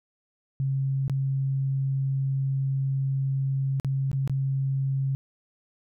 sine tone with dropouts, 135.4 Hz, C#3, 40 cents flat, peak -23 dBFS, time 0.6-5.15 s, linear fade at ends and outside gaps 0 ms, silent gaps 1.08-1.097 / 3.799-3.847 / 4.115-4.13 / 4.276-4.296 s, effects none

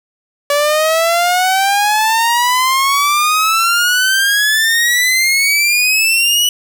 sawtooth exponential sweep, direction up, 572 to 2968 Hz, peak -7 dBFS, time 0.5-6.49 s, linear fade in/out 2 ms, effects 7-bit

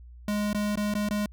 square tone with dropouts, 207.7 Hz, G#3, in tune, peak -26 dBFS, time 0.28-1.26 s, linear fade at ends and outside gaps 2 ms, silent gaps 0.531-0.546 / 0.756-0.773 / 0.939-0.951 / 1.088-1.108 s, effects added 60 Hz sine -44 dBFS peak until 1.32 s

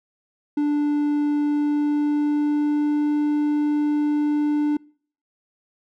triangle tone with pitch glide, 293.7 to 296.4 Hz, D4 to D4, 0 to +16 cents, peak -16 dBFS, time 0.57-4.77 s, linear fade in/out 5 ms, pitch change +16 cents, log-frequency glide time 1.37-3.16 s, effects noise-tail reverb RT60 0.5 s tail -25 dB re dry

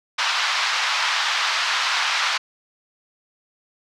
pink band-pass noise, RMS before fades -22 dBFS, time 0.18-2.38 s, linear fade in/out 10 ms, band 980 to 5200 Hz, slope 24 dB/octave, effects none

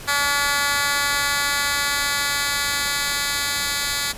10% pulse tone with high-pass filter sweep, 285.3 Hz, C#4, 50 cents sharp, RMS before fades -22 dBFS, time 0.07-4.13 s, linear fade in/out 20 ms, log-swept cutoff 1400 to 2600 Hz, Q 0.82, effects pink hiss -37 dBFS RMS until 4.17 s + resampled to 32000 Hz

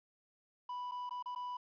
triangle tone with dropouts, 987.8 Hz, B5, in tune, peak -37 dBFS, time 0.69-1.57 s, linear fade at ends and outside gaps 5 ms, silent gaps 0.913-0.918 / 1.094-1.108 / 1.226-1.258 / 1.35-1.359 s, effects resampled to 11025 Hz + 12-bit

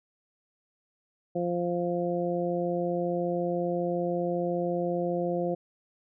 harmonic tone, 174.61 Hz, F3, in tune, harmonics 1 / 2 / 3 / 4, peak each -32 / -31 / -30 / -35 dBFS, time 1.35-5.55 s, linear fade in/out 10 ms, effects none

